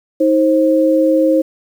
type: tone pair together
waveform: sine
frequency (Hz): 316.5 / 530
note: D#4 / C5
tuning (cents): +30 / +22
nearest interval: major sixth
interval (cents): 892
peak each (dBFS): -12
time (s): 0.2-1.42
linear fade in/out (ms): 10
effects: 7-bit